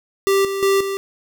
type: tone with tremolo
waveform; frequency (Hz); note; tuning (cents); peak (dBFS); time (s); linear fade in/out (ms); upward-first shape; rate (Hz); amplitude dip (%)
square; 392; G4; 0; -14; 0.27-0.97; 0; square; 2.8; 60
effects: none